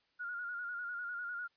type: tone with vibrato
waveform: sine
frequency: 1427 Hz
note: F6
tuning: 37 cents sharp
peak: -38 dBFS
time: 0.19-1.48 s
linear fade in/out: 20 ms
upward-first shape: square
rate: 10 Hz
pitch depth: 39 cents each way
effects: white hiss -75 dBFS RMS until 1.56 s + resampled to 11025 Hz